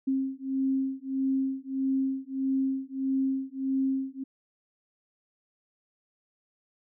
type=beating tone pair; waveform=sine; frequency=266.4 / 268 Hz; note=C4 / C4; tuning=+31 / +42 cents; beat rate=1.6 Hz; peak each=-29 dBFS; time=0.07-4.24 s; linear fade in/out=10 ms; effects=none